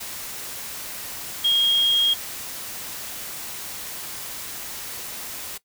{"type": "tone in noise", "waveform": "sine", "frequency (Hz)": 3255, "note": "G#7", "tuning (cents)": -36, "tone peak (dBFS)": -16, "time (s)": [1.44, 2.14], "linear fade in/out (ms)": 10, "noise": "white", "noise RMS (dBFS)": -34, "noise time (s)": [0, 5.58], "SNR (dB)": 15, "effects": ["noise-tail reverb RT60 0.1 s tail -18 dB re dry"]}